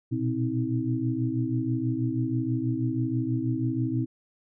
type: tone cluster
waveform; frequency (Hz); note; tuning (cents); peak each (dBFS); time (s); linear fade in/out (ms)
sine; 118.7 / 124.9 / 261.6 / 320.1; A#2 / B2 / C4 / D#4; +32 / +20 / 0 / +49; -30; 0.11-4.06; 20
effects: none